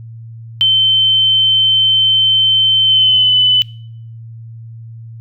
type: tone with pitch glide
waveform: sine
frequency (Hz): 3088 to 3007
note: G7 to F#7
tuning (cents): -27 to +27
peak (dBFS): -7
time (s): 0.61-3.62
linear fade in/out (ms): 0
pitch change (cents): -46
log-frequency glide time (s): 2.84-3.35
effects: noise-tail reverb RT60 0.6 s tail -22 dB re dry + added 114 Hz sine -29 dBFS peak until 5.2 s